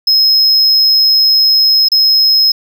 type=tone with dropouts; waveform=triangle; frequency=5140 Hz; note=E8; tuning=45 cents flat; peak=-5 dBFS; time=0.07-2.52 s; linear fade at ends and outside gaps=5 ms; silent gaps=1.886-1.917 s; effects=none